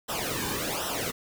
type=noise with flanger; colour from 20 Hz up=pink; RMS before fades=-31 dBFS; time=0.08-1.12 s; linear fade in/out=20 ms; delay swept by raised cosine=0.44 to 1.54 ms; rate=1.3 Hz; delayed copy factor=-0.8; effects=none